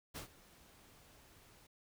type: noise with ADSR envelope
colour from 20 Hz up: pink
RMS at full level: -44 dBFS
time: 0.14-1.67 s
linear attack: 24 ms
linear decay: 110 ms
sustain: -19 dB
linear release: 8 ms
effects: none